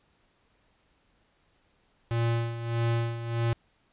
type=tone with tremolo; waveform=square; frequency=116.54 Hz; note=A#2; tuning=in tune; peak=-24 dBFS; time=2.11-3.53 s; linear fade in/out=0 ms; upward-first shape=sine; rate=1.6 Hz; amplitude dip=70%; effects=pink hiss -68 dBFS RMS until 3.92 s + resampled to 8000 Hz